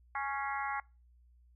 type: harmonic tone with a mistuned harmonic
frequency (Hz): 277.2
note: C#4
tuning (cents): 0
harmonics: 3 / 4 / 5 / 6 / 7 / 8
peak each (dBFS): -37 / -39 / -41 / -43 / -44 / -45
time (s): 0.15-0.8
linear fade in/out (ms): 2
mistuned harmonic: 8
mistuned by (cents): -63
effects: noise-tail reverb RT60 0.3 s tail -24 dB re dry + added 60 Hz sine -60 dBFS peak until 1.55 s